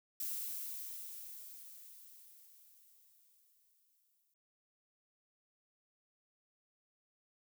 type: noise with exponential decay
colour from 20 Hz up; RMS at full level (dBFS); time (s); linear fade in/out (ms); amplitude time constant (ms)
violet; -39; 0.2-4.34; 2; 900
effects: none